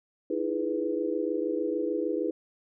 sine chord, E major seventh, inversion third, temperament equal with one note detuned, 311.1 / 337.7 / 415.3 / 493.9 Hz, D#4 / E4 / G#4 / B4, 0 / +42 / 0 / 0 cents, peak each -32 dBFS, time 0.3-2.31 s, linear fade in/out 5 ms, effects none

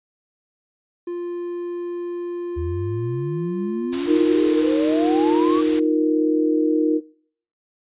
triangle tone, 349.2 Hz, F4, in tune, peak -23 dBFS, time 1.07-5.58 s, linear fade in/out 5 ms
sine exponential sweep, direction up, 76.8 to 1171 Hz, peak -24 dBFS, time 2.56-5.62 s, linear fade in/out 20 ms
white noise, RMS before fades -30 dBFS, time 3.92-5.8 s, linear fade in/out 10 ms
sine chord, Eb suspended second, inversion none, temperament just, 311.1 / 350 / 466.7 Hz, Eb4 / F4 / Bb4, 0 / +4 / +2 cents, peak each -18 / -24 / -22 dBFS, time 4.06-7.01 s, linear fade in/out 50 ms
effects noise-tail reverb RT60 0.6 s tail -23 dB re dry + resampled to 8000 Hz

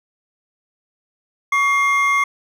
triangle tone pair together, 1125 / 2124 Hz, C#6 / C7, +25 / +25 cents, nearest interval major seventh, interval 1100 cents, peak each -15 dBFS, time 1.52-2.24 s, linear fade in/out 5 ms, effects none

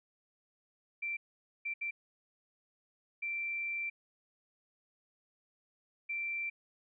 sine tone bursts at uneven times, 2349 Hz, D7, in tune, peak -34 dBFS, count 5, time 1.02-1.17 / 1.65-1.74 / 1.81-1.91 / 3.22-3.9 / 6.09-6.5 s, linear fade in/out 10 ms, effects none

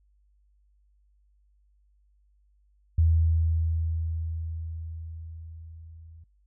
sine tone with level ramp, 81.5 Hz, E2, 19 cents flat, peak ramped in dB -17 to -46 dBFS, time 2.98-6.24 s, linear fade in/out 5 ms, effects noise-tail reverb RT60 0.1 s tail -24 dB re dry + added 50 Hz sine -61 dBFS peak until 6.46 s

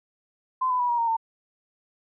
sine tone with pitch steps, 1029 / 1002.6 / 976.9 / 951.8 / 927.4 / 903.6 Hz, C6 / B5 / B5 / A#5 / A#5 / A5, -29 / +26 / -19 / +36 / -9 / +46 cents, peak -21 dBFS, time 0.61-1.168 s, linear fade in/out 10 ms, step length 93 ms, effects none

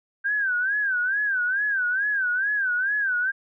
sine tone with vibrato, 1568 Hz, G6, in tune, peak -21 dBFS, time 0.24-3.32 s, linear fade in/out 20 ms, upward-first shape sine, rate 2.3 Hz, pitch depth 140 cents each way, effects none

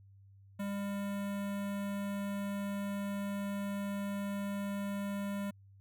square tone with notch filter, 200.4 Hz, G3, 38 cents sharp, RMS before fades -37 dBFS, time 0.59-5.51 s, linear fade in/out 10 ms, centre 5100 Hz, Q 0.94, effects added 98 Hz sine -56 dBFS peak until 5.8 s

